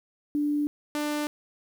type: tone pair in turn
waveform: sine / sawtooth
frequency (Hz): 293.7 / 297.1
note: D4 / D4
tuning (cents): 0 / +20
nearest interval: unison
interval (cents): 20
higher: second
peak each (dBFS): -23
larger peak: neither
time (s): 0.35-0.67 / 0.95-1.27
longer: neither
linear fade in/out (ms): 0
effects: 9-bit